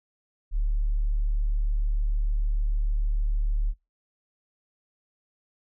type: tone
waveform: sine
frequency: 36.71 Hz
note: D1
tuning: in tune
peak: -21 dBFS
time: 0.51-3.74 s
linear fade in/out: 50 ms
effects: noise-tail reverb RT60 0.2 s tail -18 dB re dry + tanh soft clip ceiling -17 dBFS